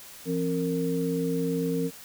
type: tone cluster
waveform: sine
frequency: 170 / 267.8 / 459.5 Hz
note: F3 / C4 / A#4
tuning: -46 / +40 / -25 cents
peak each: -29 dBFS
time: 0.25-1.91 s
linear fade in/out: 50 ms
effects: white hiss -46 dBFS RMS until 2.04 s